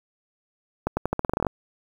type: accelerating click train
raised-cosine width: 1 ms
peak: -9 dBFS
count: 13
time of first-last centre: 0.87-1.467 s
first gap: 100 ms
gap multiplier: 0.86
effects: 7-bit